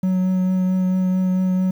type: tone with vibrato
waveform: triangle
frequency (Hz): 185.3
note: F#3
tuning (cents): +3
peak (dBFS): -14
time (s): 0.03-1.71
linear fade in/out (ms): 5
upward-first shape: triangle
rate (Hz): 4.5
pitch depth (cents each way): 14
effects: 8-bit